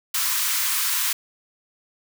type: high-pass noise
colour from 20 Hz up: white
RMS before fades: -23 dBFS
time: 0.14-1.13 s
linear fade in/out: 5 ms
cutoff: 930 Hz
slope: 96 dB/octave
effects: none